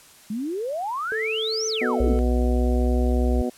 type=exponential two-way sweep; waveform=sine; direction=up then down; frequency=201.5 to 6272 to 201.5 Hz; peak=-25 dBFS; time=0.3-2.14 s; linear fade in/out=5 ms; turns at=1.67 s
type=tone; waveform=triangle; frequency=440 Hz; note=A4; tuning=in tune; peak=-24 dBFS; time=1.12-2.19 s; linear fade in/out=0 ms
type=harmonic tone; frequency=123.47 Hz; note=B2; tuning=in tune; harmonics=2 / 3 / 4 / 5 / 6; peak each=-25 / -29 / -31 / -33 / -35 dBFS; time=1.81-3.5 s; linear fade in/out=10 ms
type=tone with pitch glide; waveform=sine; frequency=60.1 to 62.4 Hz; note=B1 to B1; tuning=-46 to +19 cents; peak=-19 dBFS; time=2-3.42 s; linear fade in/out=5 ms; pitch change=+65 cents; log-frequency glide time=2.18-3.02 s
effects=white hiss -50 dBFS RMS until 3.57 s + low-pass 12000 Hz 12 dB/octave